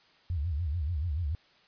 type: tone with vibrato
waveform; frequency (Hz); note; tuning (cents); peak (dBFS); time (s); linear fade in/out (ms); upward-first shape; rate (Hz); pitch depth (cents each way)
sine; 79.5; D#2; +38; -28; 0.3-1.35; 0; sine; 6.9; 220
effects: white hiss -62 dBFS RMS until 1.67 s + resampled to 11025 Hz